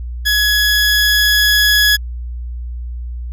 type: tone with level ramp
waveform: 20% pulse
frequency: 1682 Hz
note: G#6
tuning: 22 cents sharp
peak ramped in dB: -7 to -4 dBFS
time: 0.25-1.97 s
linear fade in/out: 20 ms
effects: added 60 Hz sine -22 dBFS peak until 3.32 s